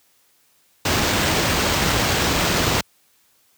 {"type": "noise with sample-and-hold", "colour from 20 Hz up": "pink", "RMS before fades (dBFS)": -19, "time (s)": [0.85, 2.81], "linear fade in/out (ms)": 5, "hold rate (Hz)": 11025, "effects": ["white hiss -60 dBFS RMS until 3.57 s", "high-pass 60 Hz 12 dB/octave"]}